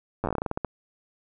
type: slowing click train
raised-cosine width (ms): 1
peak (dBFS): -13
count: 14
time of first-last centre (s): 0.24-0.647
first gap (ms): 9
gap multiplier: 1.19
effects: none